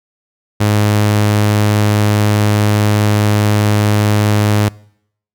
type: tone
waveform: sawtooth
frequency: 104.8 Hz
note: G#2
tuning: 16 cents sharp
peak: -6 dBFS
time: 0.6-4.69 s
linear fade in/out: 10 ms
effects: noise-tail reverb RT60 0.7 s tail -24 dB re dry